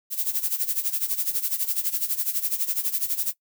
violet noise with tremolo, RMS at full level -23 dBFS, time 0.1-3.34 s, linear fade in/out 50 ms, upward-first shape sine, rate 12 Hz, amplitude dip 80%, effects noise-tail reverb RT60 0.1 s tail -21 dB re dry

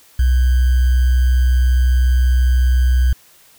sine tone with sample-and-hold, 62.8 Hz, B1, 30 cents sharp, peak -10 dBFS, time 0.19-3.13 s, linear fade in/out 5 ms, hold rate 1575 Hz, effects white hiss -49 dBFS RMS until 3.58 s

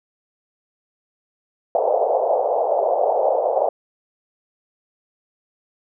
pink band-pass noise, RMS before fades -19 dBFS, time 1.75-3.69 s, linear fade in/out 2 ms, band 490 to 780 Hz, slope 48 dB/octave, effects none

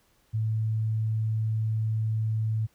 sine tone, 110 Hz, A2, in tune, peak -24 dBFS, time 0.33-2.67 s, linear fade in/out 20 ms, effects pink hiss -66 dBFS RMS until 2.74 s

